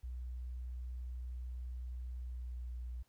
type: tone with pitch glide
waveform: sine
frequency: 61.74 to 60.75 Hz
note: B1 to B1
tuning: 0 to -28 cents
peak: -40 dBFS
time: 0.03-3.03 s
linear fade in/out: 10 ms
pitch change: -28 cents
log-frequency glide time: 2.17-2.74 s
effects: pink hiss -75 dBFS RMS until 3.08 s